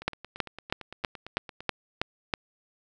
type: two click trains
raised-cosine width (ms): 0.3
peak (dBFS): -24 / -9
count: 15 / 8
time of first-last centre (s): 0.02-1.606 / 0.08-2.338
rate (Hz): 8.83 / 3.1
effects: none